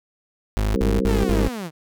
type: tone bursts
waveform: 35% pulse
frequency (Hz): 52.2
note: G#1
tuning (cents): +10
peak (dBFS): -17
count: 4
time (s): 0.57-1.483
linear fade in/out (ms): 0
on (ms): 190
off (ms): 51
type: harmonic tone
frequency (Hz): 65.41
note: C2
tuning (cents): 0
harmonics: 3 / 4 / 5 / 6 / 7 / 8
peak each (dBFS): -24 / -26 / -29 / -29 / -26 / -32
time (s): 0.73-1.48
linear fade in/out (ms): 20
type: linear sweep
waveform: sawtooth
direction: down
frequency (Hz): 479.1 to 146.9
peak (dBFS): -24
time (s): 1.05-1.71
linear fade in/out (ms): 50
effects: none